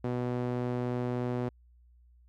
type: tone with band-pass filter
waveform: sawtooth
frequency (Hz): 123.3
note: B2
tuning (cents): -2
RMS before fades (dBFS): -32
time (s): 0.04-1.49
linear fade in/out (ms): 5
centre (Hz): 370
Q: 0.74
effects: added 60 Hz sine -57 dBFS peak until 2.28 s